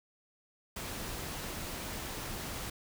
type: noise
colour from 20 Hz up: pink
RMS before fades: -40 dBFS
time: 0.76-2.7 s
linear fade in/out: 5 ms
effects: none